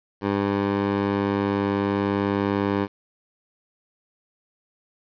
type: tone with band-pass filter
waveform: 15% pulse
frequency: 100.1 Hz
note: G2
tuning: 37 cents sharp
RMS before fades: -23 dBFS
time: 0.21-2.88 s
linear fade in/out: 50 ms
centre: 580 Hz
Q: 0.53
effects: resampled to 11025 Hz + 8-bit